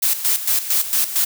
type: noise with tremolo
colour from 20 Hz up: blue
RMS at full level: -17 dBFS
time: 0.02-1.25 s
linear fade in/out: 10 ms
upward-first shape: square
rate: 4.4 Hz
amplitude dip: 70%
effects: none